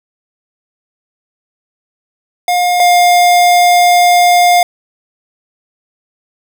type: tone pair in turn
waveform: square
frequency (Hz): 712 / 707.5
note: F5 / F5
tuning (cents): +33 / +22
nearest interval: unison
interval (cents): 11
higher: first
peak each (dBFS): -10 / -6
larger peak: second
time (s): 2.48-2.8 / 2.8-4.63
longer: second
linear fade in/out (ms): 2
effects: none